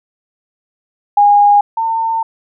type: tone pair in turn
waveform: sine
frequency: 819 / 903.7 Hz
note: G#5 / A5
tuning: -24 / +46 cents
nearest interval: major second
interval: 170 cents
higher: second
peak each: -5 / -13 dBFS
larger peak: first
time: 1.17-1.61 / 1.77-2.23 s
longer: second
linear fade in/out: 5 ms
effects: none